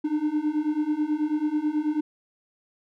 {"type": "beating tone pair", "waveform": "triangle", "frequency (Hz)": [297.4, 306.6], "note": ["D4", "D#4"], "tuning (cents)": [22, -25], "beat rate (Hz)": 9.2, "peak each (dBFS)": [-25, -23], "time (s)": [0.04, 2.01], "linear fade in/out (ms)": 10, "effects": []}